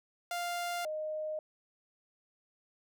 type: tone pair in turn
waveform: sawtooth / sine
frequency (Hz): 698.5 / 618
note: F5 / D#5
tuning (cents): 0 / -12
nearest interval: major second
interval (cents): 212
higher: first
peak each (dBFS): -30 / -34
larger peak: first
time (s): 0.31-0.85 / 0.85-1.39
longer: neither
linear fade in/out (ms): 2
effects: none